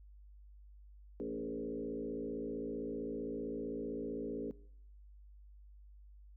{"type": "tone with frequency modulation", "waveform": "sine", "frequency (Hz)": 349.2, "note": "F4", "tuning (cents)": 0, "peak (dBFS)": -37, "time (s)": [1.2, 4.51], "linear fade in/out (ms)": 0, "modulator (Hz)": 55.5, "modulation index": 2.4, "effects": ["noise-tail reverb RT60 0.7 s tail -20 dB re dry", "added 50 Hz sine -54 dBFS peak until 6.36 s"]}